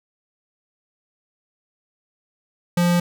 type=tone; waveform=square; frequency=174.7 Hz; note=F3; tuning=1 cent sharp; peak=-16 dBFS; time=2.77-3 s; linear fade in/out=5 ms; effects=none